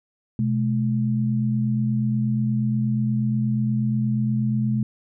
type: tone pair together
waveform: sine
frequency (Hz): 125.83 / 214.2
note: B2 / A3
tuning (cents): +33 / -46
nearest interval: major sixth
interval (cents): 921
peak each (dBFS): -22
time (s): 0.39-4.83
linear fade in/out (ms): 2
effects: none